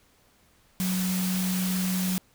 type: tone in noise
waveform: sine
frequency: 185 Hz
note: F#3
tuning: in tune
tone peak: -25 dBFS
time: 0.8-2.18 s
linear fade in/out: 0 ms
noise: white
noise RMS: -33 dBFS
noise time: 0.8-2.18 s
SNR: +5 dB
effects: pink hiss -62 dBFS RMS until 2.34 s